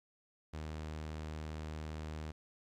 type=tone; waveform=sawtooth; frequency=77.5 Hz; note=D#2; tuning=6 cents flat; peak=-37 dBFS; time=0.53-2.32 s; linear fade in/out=10 ms; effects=low-pass 7000 Hz 12 dB/octave + 13-bit